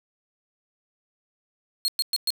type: tone bursts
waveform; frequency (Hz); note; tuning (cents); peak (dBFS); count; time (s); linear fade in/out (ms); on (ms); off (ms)
40% pulse; 4265; C8; +32; -20; 4; 1.85-2.304; 0; 31; 110
effects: none